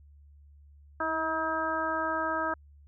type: harmonic tone with a mistuned harmonic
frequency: 319 Hz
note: D#4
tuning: 43 cents sharp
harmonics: 1 / 2 / 3 / 4 / 5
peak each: -37 / -34 / -34 / -32 / -34 dBFS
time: 1-2.54 s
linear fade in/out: 5 ms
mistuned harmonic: 1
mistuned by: +21 cents
effects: added 72 Hz sine -52 dBFS peak until 2.87 s

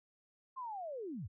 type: linear sweep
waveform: sine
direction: down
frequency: 1076 to 71.2 Hz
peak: -40 dBFS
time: 0.56-1.28 s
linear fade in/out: 20 ms
effects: none

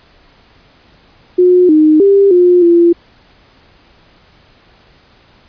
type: tone with pitch steps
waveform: sine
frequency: 361 / 308.8 / 396.9 / 356.2 / 342.3 Hz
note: F#4 / D#4 / G4 / F4 / F4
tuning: -43 / -13 / +22 / +34 / -35 cents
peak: -4 dBFS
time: 1.38-2.93 s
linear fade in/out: 10 ms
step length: 310 ms
effects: pink hiss -47 dBFS RMS until 5.48 s + resampled to 11025 Hz

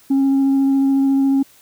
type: tone with vibrato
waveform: sine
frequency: 272.3 Hz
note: C#4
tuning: 31 cents flat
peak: -10 dBFS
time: 0.1-1.43 s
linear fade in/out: 10 ms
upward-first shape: triangle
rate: 14 Hz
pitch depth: 12 cents each way
effects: tanh soft clip ceiling -11 dBFS + white hiss -50 dBFS RMS until 1.61 s

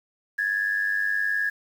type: tone pair together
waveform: sine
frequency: 1661.2 / 1760.6 Hz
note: G#6 / A6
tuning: 0 / +1 cents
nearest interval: minor second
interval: 101 cents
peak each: -23 / -27 dBFS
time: 0.38-1.5 s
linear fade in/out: 10 ms
effects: tanh soft clip ceiling -15 dBFS + 8-bit

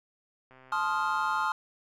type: click train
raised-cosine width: 0.5 ms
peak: -39 dBFS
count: 123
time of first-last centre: 0.51-1.448 s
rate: 130 Hz
type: chord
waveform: triangle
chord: F dominant seventh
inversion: first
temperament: equal with one note detuned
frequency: 868.4 / 1046.5 / 1244.5 / 1396.9 Hz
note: A5 / C6 / Eb6 / F6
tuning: -23 / 0 / 0 / 0 cents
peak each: -30 dBFS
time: 0.72-1.52 s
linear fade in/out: 2 ms
effects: none

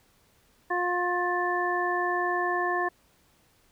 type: harmonic tone with a mistuned harmonic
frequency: 355.7 Hz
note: F4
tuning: 32 cents sharp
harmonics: 1 / 2 / 3 / 5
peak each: -30 / -30 / -30 / -30 dBFS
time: 0.7-2.89 s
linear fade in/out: 10 ms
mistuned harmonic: 5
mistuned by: -19 cents
effects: pink hiss -64 dBFS RMS until 3.71 s

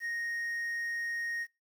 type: tone with quantisation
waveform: triangle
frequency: 1864.7 Hz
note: A#6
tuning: in tune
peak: -31 dBFS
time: 0-1.47 s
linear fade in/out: 50 ms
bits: 10
effects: noise-tail reverb RT60 0.3 s tail -25 dB re dry

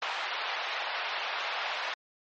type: band-pass noise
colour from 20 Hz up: pink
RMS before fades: -34 dBFS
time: 0.02-1.94 s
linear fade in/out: 2 ms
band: 690 to 3900 Hz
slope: 24 dB/octave
effects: MP3 32 kbps

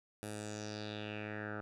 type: tone with low-pass filter sweep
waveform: 10% pulse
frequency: 105.8 Hz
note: G#2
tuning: 33 cents sharp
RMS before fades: -43 dBFS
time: 0.23-1.61 s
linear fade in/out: 0 ms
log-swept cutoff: 11000 to 1300 Hz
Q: 3.9
effects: none

